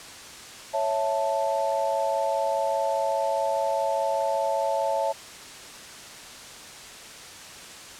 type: chord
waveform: sine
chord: A major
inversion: first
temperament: equal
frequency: 554.4 / 659.3 / 880 Hz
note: C#5 / E5 / A5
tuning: 0 / 0 / 0 cents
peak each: -27 dBFS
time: 0.73-5.13 s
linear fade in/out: 20 ms
effects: white hiss -42 dBFS RMS until 7.99 s + low-pass 8000 Hz 12 dB/octave